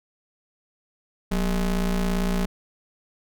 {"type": "ring-modulated tone", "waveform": "square", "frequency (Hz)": 106.9, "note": "A2", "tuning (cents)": -49, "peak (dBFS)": -19, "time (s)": [1.31, 2.46], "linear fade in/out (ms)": 10, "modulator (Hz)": 78.1, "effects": []}